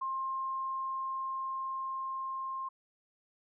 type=tone with level ramp; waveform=sine; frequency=1061 Hz; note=C6; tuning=24 cents sharp; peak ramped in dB=-32 to -35 dBFS; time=0.01-2.69 s; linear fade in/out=10 ms; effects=none